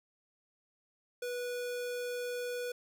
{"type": "tone", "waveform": "square", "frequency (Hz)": 489.6, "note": "B4", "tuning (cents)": -15, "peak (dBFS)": -36, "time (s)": [1.22, 2.72], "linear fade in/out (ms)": 5, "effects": []}